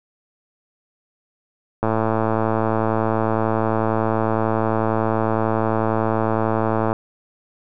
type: click train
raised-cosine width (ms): 1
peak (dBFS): -6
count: 567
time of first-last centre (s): 1.83-6.929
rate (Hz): 111
effects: none